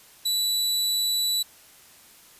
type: tone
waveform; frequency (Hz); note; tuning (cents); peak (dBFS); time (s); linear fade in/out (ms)
sawtooth; 3951; B7; 0; -19; 0.25-1.43; 10
effects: white hiss -52 dBFS RMS until 2.39 s + resampled to 32000 Hz